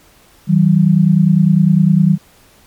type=tone pair together; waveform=sine; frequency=159.5 / 189.39 Hz; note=D#3 / F#3; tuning=+43 / +41 cents; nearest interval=minor third; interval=298 cents; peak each=-10 dBFS; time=0.47-2.18 s; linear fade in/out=50 ms; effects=pink hiss -48 dBFS RMS until 2.66 s + MP3 96 kbps